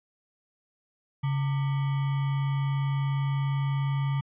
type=tone with sample-and-hold; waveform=sine; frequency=138.59 Hz; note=C#3; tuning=in tune; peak=-24 dBFS; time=1.23-4.21 s; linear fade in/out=10 ms; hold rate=1050 Hz; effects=resampled to 8000 Hz